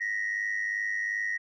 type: tone pair together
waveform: sine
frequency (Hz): 1864.7 / 1967.4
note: A#6 / B6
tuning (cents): 0 / -7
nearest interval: minor second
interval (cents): 93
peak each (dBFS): -28 / -31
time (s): 0-1.38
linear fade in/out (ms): 20
effects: tanh soft clip ceiling -24 dBFS